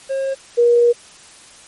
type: tone pair in turn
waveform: triangle / sine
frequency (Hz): 539 / 476.4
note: C#5 / A#4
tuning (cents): -49 / +38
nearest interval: major second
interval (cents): 213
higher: first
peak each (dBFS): -16 / -9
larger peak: second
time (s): 0.09-0.35 / 0.57-0.93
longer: second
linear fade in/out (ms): 20
effects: white hiss -43 dBFS RMS until 1.67 s + MP3 48 kbps